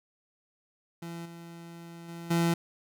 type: tone with level steps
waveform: 30% pulse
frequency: 168.9 Hz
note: E3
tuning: 42 cents sharp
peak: -35 / -41 / -37 / -21 dBFS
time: 1.02-2.54 s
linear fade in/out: 5 ms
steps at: 1.25 / 2.08 / 2.3 s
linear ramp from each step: 10 ms
effects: none